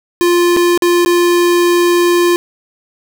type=tone with dropouts; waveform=square; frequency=349.2 Hz; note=F4; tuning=in tune; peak=-9 dBFS; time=0.21-2.36 s; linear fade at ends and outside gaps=0 ms; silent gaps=0.565-0.57 / 0.776-0.822 / 1.049-1.06 s; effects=none